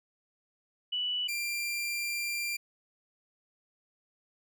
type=tone pair in turn; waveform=sine / sawtooth; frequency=2960 / 2376 Hz; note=F#7 / D7; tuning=0 / +20 cents; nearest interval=major third; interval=380 cents; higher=first; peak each=-29 / -28 dBFS; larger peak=second; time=0.92-1.28 / 1.28-2.57 s; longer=second; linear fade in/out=10 ms; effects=none